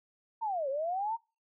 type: linear two-way sweep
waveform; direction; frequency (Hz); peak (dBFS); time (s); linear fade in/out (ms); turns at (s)
sine; down then up; 932.3 to 523.3 to 932.3; -30; 0.41-1.17; 20; 0.69
effects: noise-tail reverb RT60 0.3 s tail -25 dB re dry